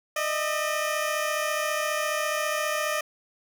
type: tone pair together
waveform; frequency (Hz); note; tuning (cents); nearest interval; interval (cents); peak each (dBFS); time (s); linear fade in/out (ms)
15% pulse; 606 / 640.7; D#5 / E5; -46 / -49; minor second; 97; -20 / -25; 0.16-3.01; 5
effects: none